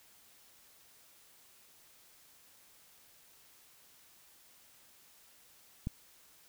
click, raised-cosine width 5 ms, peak -22 dBFS, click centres 5.871 s, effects white hiss -62 dBFS RMS until 6.48 s

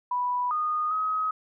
sine tone with pitch steps, 986 / 1231 / 1268 Hz, B5 / D#6 / D#6, -3 / -19 / +32 cents, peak -24 dBFS, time 0.11-1.31 s, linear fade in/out 5 ms, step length 400 ms, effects none

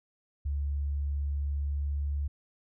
sine tone with pitch glide, 71.3 to 71.75 Hz, C#2 to D2, +49 to -40 cents, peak -28 dBFS, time 0.45-2.28 s, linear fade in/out 10 ms, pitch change +11 cents, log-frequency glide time 1.56-2.14 s, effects none

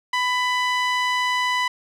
sawtooth tone with band-pass filter, 996 Hz, B5, 14 cents sharp, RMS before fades -22 dBFS, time 0.13-1.68 s, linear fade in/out 5 ms, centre 2000 Hz, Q 0.94, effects none

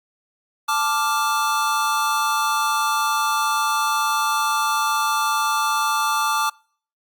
square chord, D minor, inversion second, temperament equal, 880 / 1174.7 / 1396.9 Hz, A5 / D6 / F6, 0 / 0 / 0 cents, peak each -24 / -22 / -27 dBFS, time 0.68-6.5 s, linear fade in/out 10 ms, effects noise-tail reverb RT60 0.5 s tail -26 dB re dry + Opus 48 kbps

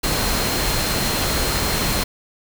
sine tone in noise, 4186 Hz, C8, in tune, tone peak -29 dBFS, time 0.03-2.04 s, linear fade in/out 10 ms, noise pink, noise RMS -21 dBFS, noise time 0.03-2.04 s, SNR -11 dB, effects none

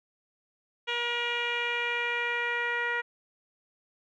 10% pulse tone with low-pass filter sweep, 476.8 Hz, A#4, 39 cents sharp, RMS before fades -30 dBFS, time 0.87-3.02 s, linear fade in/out 20 ms, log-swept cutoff 3100 to 1900 Hz, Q 2.8, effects none

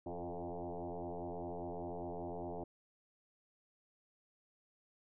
sine tone with frequency modulation, 171.9 Hz, F3, 27 cents flat, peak -40 dBFS, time 0.06-2.64 s, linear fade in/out 5 ms, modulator 87.2 Hz, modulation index 7.4, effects none

